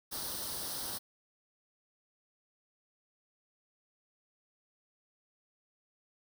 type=noise with comb filter; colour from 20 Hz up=white; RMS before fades=-39 dBFS; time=0.11-0.99 s; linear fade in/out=20 ms; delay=0.21 ms; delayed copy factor=+0.7; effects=none